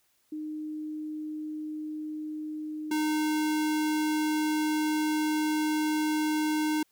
sine / square tone pair in turn, 307 / 307 Hz, D#4 / D#4, -23 / -23 cents, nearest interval unison, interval 0 cents, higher neither, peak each -33 / -26 dBFS, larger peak second, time 0.32-2.91 / 2.91-6.83 s, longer second, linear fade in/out 5 ms, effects white hiss -70 dBFS RMS until 6.91 s

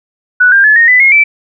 sine tone with pitch steps, 1480 / 1595.4 / 1719.8 / 1853.9 / 1998.5 / 2154 / 2322 Hz, F#6 / G6 / A6 / A#6 / B6 / C7 / D7, 0 / +30 / -40 / -10 / +20 / +50 / -20 cents, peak -3 dBFS, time 0.4-1.24 s, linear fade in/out 10 ms, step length 120 ms, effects none

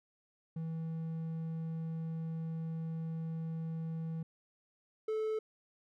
triangle tone pair in turn, 162.4 / 435.6 Hz, E3 / A4, -26 / -17 cents, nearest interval octave + perfect fourth, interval 1709 cents, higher second, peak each -34 / -30 dBFS, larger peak second, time 0.56-4.23 / 5.08-5.39 s, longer first, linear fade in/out 5 ms, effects none

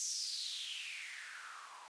blue noise with band-pass filter sweep, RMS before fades -44 dBFS, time 0-1.88 s, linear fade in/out 0 ms, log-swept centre 6400 to 900 Hz, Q 5.8, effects resampled to 22050 Hz

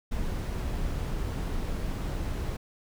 brown noise, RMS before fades -31 dBFS, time 0.11-2.57 s, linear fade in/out 10 ms, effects none

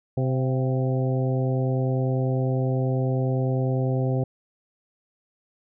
harmonic tone with a mistuned harmonic, 130 Hz, C3, 11 cents flat, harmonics 1 / 2 / 3 / 4 / 5 / 6, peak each -22 / -30 / -31 / -31 / -36 / -39 dBFS, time 0.17-4.24 s, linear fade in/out 5 ms, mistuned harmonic 5, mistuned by +54 cents, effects none

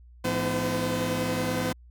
sawtooth tone cluster, 107.5 / 170.6 / 250.6 / 313.3 / 512 Hz, A2 / F3 / B3 / D#4 / C5, -40 / -40 / +25 / +12 / -38 cents, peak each -30 / -28 / -27 / -33 / -27 dBFS, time 0.24-1.73 s, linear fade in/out 10 ms, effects added 60 Hz sine -48 dBFS peak until 1.9 s

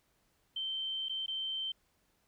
sine tone with dropouts, 3112 Hz, G7, 13 cents flat, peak -34 dBFS, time 0.56-1.72 s, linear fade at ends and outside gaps 5 ms, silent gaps 1.086-1.094 / 1.262-1.28 s, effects pink hiss -74 dBFS RMS until 2.27 s

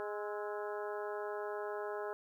harmonic tone with a mistuned harmonic, 207.7 Hz, G#3, in tune, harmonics 2 / 3 / 4 / 5 / 6 / 7 / 8, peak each -40 / -44 / -46 / -48 / -50 / -51 / -52 dBFS, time 0-2.13 s, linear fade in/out 0 ms, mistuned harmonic 6, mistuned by +74 cents, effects 12-bit

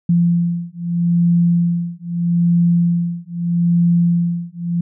sine beating tone pair, 171.5 / 172.29 Hz, F3 / F3, -31 / -23 cents, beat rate 0.79 Hz, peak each -16 dBFS, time 0.09-4.81 s, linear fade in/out 5 ms, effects none

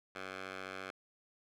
10% pulse tone with band-pass filter, 94.6 Hz, F#2, 39 cents sharp, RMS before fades -45 dBFS, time 0.15-0.91 s, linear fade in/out 5 ms, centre 1700 Hz, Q 0.93, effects none

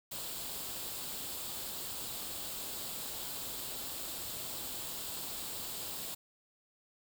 white noise with comb filter, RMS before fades -41 dBFS, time 0.11-6.15 s, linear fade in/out 10 ms, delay 0.25 ms, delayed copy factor +0.5, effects none

